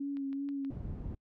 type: tone with vibrato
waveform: sine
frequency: 277.5 Hz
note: C#4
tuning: 2 cents sharp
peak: -33 dBFS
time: 0-0.71 s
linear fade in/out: 10 ms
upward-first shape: sine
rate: 2.6 Hz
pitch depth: 28 cents each way
type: click train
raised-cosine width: 0.3 ms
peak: -39 dBFS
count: 4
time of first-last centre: 0.17-0.648 s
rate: 6.27 Hz
type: low-pass noise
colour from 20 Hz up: white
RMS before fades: -40 dBFS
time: 0.7-1.15 s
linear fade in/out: 5 ms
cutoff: 140 Hz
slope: 12 dB/octave
effects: noise-tail reverb RT60 0.1 s tail -26 dB re dry